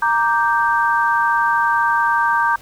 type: chord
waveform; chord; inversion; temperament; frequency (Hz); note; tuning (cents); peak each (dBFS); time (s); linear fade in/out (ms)
sine; G minor; first; equal; 932.3 / 1174.7 / 1568; Bb5 / D6 / G6; 0 / 0 / 0; -17 / -20 / -18; 0.02-2.56; 5
effects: pink hiss -45 dBFS RMS until 2.61 s